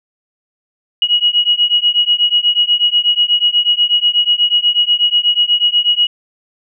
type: beating tone pair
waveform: sine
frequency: 2900 / 2908.2 Hz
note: F#7 / F#7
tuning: -35 / -31 cents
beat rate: 8.2 Hz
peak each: -13 dBFS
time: 1.02-6.07 s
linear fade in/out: 2 ms
effects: none